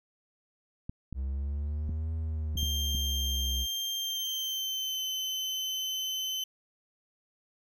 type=clicks; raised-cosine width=5 ms; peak=-24 dBFS; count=6; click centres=0.895 / 1.127 / 1.893 / 2.556 / 2.63 / 2.949 s
type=linear two-way sweep; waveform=triangle; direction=up then down; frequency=65.41 to 80.6 to 65.41 Hz; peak=-28 dBFS; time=1.14-3.67 s; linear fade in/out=50 ms; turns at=2.13 s
type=tone with pitch glide; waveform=35% pulse; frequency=3178 to 3056 Hz; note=G7 to G7; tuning=+23 to -45 cents; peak=-29 dBFS; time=2.57-6.44 s; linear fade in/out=5 ms; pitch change=-68 cents; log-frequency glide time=3.97-5.04 s
effects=none